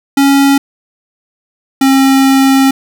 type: tone pair in turn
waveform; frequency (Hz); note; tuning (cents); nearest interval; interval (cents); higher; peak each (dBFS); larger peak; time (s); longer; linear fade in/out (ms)
square; 277.2 / 269.2; C#4 / C4; 0 / +49; minor second; 51; first; -6 / -6; neither; 0.17-0.58 / 1.81-2.71; second; 5
effects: none